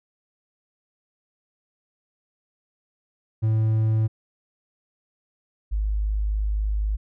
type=tone pair in turn; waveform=triangle / sine; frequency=110 / 51.91 Hz; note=A2 / G#1; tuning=0 / 0 cents; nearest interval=octave + minor second; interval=1300 cents; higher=first; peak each=-16 / -21 dBFS; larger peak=first; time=3.42-4.08 / 5.71-6.97 s; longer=second; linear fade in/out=20 ms; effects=none